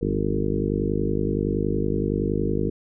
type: harmonic tone with a mistuned harmonic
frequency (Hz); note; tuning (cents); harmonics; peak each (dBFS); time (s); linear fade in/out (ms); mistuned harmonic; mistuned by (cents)
50.7; G#1; -41; 1 / 2 / 3 / 4 / 5 / 6 / 7 / 8 / 9; -30 / -30 / -30 / -30 / -30 / -30 / -30 / -30 / -30; 0.01-2.7; 10; 3; +48
effects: none